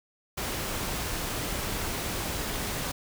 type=noise; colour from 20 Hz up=pink; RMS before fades=-32 dBFS; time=0.37-2.92 s; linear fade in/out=10 ms; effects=none